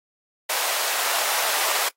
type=high-pass noise; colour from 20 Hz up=pink; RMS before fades=-24 dBFS; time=0.49-1.89 s; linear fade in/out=10 ms; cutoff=590 Hz; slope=24 dB/octave; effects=noise-tail reverb RT60 0.1 s tail -21 dB re dry + AAC 48 kbps